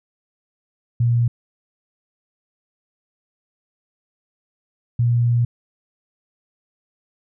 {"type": "tone pair in turn", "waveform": "sine", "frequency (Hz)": [118.8, 119.35], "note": ["A#2", "A#2"], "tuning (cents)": [33, 41], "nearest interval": "unison", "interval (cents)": 8, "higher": "second", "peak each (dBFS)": -14, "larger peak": "neither", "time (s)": [[1, 1.28], [4.99, 5.45]], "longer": "second", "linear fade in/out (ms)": 5, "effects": []}